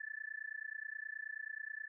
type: tone with amplitude modulation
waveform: sine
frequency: 1748 Hz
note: A6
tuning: 12 cents flat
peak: -38 dBFS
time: 0-1.88 s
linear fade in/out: 10 ms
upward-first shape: sine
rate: 29.4 Hz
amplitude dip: 100%
effects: none